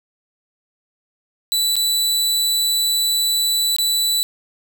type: tone with dropouts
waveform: sawtooth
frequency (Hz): 3968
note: B7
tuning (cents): +7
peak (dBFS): -13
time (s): 1.52-4.23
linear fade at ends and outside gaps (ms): 0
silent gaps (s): 1.756-1.765 / 3.764-3.785
effects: 9-bit